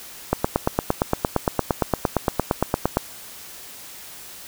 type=click train; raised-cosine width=1 ms; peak=-3 dBFS; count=24; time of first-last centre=0.33-2.971 s; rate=8.71 Hz; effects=white hiss -40 dBFS RMS until 4.47 s